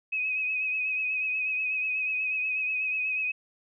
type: tone with vibrato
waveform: sine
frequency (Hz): 2535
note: D#7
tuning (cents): +32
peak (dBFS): -26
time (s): 0.12-3.32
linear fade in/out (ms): 10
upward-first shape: triangle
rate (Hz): 8.2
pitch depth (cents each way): 44
effects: none